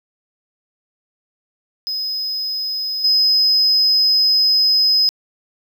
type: tone with level steps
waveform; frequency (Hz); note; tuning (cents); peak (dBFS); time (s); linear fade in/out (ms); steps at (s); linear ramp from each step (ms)
triangle; 5060; D#8; +28; -19 / -9; 1.87-5.09; 0; 3.04; 5
effects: tanh soft clip ceiling -8 dBFS + 8-bit